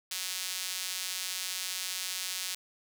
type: tone with high-pass filter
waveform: sawtooth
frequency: 185 Hz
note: F#3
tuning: in tune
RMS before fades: -36 dBFS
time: 0.11-2.55 s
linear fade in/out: 5 ms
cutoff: 3800 Hz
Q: 0.83
effects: none